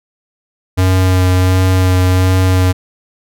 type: tone with vibrato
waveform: square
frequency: 92.5 Hz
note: F#2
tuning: in tune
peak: -9 dBFS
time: 0.77-2.73 s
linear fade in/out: 20 ms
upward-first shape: sine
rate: 1.4 Hz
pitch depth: 14 cents each way
effects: none